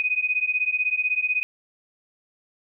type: beating tone pair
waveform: sine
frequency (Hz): 2489 / 2505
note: D#7 / D#7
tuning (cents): 0 / +11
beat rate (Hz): 16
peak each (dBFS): -24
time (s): 0-1.43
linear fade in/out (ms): 0
effects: none